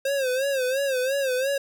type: tone with vibrato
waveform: square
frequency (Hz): 531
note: C5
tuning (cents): +25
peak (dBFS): -23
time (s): 0.05-1.58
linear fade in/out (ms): 5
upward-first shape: sine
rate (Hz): 2.9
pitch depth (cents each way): 100
effects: none